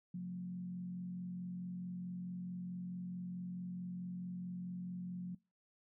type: tone with frequency modulation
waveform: sine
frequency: 180 Hz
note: F#3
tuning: 47 cents flat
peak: -40 dBFS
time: 0.14-5.35 s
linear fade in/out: 5 ms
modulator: 44.6 Hz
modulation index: 0.43
effects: noise-tail reverb RT60 0.3 s tail -25 dB re dry